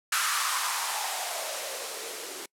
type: noise with band-pass filter sweep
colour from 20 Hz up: violet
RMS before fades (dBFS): -31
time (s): 0.12-2.46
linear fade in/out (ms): 5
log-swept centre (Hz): 1400 to 350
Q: 4.2
effects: noise-tail reverb RT60 0.1 s tail -26 dB re dry + low-pass 12000 Hz 12 dB/octave